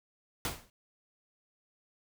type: noise with exponential decay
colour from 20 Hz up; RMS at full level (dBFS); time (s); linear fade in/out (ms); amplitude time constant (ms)
pink; -30; 0.45-0.7; 1; 54
effects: none